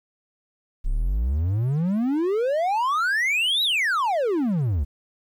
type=exponential two-way sweep; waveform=triangle; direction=up then down; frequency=30 to 3963 to 64.2 Hz; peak=-18 dBFS; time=0.84-4.85 s; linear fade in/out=20 ms; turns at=3.63 s; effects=10-bit